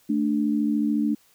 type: tone pair together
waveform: sine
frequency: 220 / 293.9 Hz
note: A3 / D4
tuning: 0 / +1 cents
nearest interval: perfect fourth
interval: 501 cents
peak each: -23 dBFS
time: 0.09-1.15 s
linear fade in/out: 10 ms
effects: white hiss -60 dBFS RMS until 1.34 s